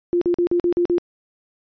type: tone bursts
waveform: sine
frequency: 349.2 Hz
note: F4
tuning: in tune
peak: -15 dBFS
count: 7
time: 0.13-0.982 s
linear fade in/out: 0 ms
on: 84 ms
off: 44 ms
effects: resampled to 11025 Hz